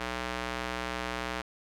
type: tone with band-pass filter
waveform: square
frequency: 61.4 Hz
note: B1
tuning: 9 cents flat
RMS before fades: -35 dBFS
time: 0-1.42 s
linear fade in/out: 10 ms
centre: 1800 Hz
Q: 0.61
effects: none